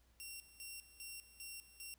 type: tone with tremolo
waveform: 10% pulse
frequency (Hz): 2738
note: F7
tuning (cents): -35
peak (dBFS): -39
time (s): 0.2-1.94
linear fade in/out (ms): 0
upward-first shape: square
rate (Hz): 2.5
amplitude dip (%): 80
effects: added 60 Hz sine -70 dBFS peak until 1.98 s + pink hiss -75 dBFS RMS until 1.98 s

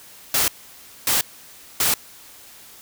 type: noise bursts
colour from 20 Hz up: white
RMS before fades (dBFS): -19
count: 3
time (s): 0.34-1.94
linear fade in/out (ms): 2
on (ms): 140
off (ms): 590
effects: white hiss -45 dBFS RMS until 2.81 s

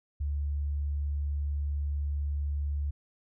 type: tone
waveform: sine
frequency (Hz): 72.2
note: D2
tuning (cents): -29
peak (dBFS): -28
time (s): 0.2-2.91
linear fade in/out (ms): 10
effects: none

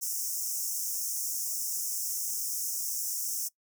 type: high-pass noise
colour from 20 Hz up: pink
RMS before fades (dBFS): -33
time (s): 0.01-3.49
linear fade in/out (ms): 20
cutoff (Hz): 5400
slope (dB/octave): 96
effects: noise-tail reverb RT60 0.1 s tail -21 dB re dry

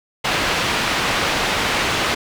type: low-pass noise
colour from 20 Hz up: white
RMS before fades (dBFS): -20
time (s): 0.24-2.15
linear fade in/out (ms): 10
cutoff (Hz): 2900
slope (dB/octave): 12
effects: none

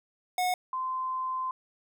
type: tone pair in turn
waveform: square / sine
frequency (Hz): 729 / 1034.8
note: F#5 / C6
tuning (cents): -26 / -19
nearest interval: tritone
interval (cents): 607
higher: second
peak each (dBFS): -26 / -29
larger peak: first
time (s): 0.38-0.54 / 0.73-1.51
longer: second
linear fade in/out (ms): 2
effects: none

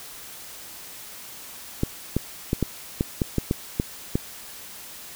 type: clicks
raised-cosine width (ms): 3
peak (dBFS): -8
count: 10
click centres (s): 1.834 / 2.166 / 2.531 / 2.627 / 3.009 / 3.218 / 3.383 / 3.511 / 3.799 / 4.155
effects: white hiss -41 dBFS RMS until 5.15 s

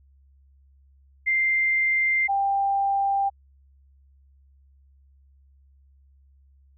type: tone pair in turn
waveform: sine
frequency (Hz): 2093 / 791.7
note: C7 / G5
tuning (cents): 0 / +17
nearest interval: octave + perfect fourth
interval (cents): 1683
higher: first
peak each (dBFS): -19 / -20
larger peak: first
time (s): 1.26-2.28 / 2.28-3.3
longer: neither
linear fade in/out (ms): 20
effects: added 68 Hz sine -54 dBFS peak until 6.77 s

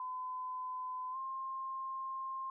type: tone with pitch glide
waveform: sine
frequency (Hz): 1016 to 1059.8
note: B5 to C6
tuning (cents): +49 to +22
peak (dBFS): -38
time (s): 0-2.5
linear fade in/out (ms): 2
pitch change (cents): +73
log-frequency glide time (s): 1.11-1.17
effects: none

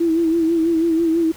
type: tone with vibrato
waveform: sine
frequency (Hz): 329.6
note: E4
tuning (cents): 0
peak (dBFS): -14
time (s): 0-1.32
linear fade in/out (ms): 10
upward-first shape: sine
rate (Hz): 6.1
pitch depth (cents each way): 52
effects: pink hiss -42 dBFS RMS until 1.36 s

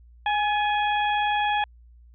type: harmonic tone with a mistuned harmonic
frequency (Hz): 830.6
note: G#5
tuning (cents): 0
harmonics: 1 / 2 / 3 / 4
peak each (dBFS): -22 / -29 / -32 / -33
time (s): 0.26-1.64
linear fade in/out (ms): 2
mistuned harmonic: 2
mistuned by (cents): +48
effects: added 59 Hz sine -48 dBFS peak until 2.14 s

